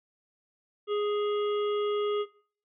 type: harmonic tone with a mistuned harmonic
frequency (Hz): 415.3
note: G#4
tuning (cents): 0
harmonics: 1 / 3 / 5 / 7 / 8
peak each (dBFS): -26 / -36 / -49 / -45 / -44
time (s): 0.87-2.26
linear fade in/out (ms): 50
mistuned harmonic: 7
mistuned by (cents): -35
effects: noise-tail reverb RT60 0.5 s tail -20 dB re dry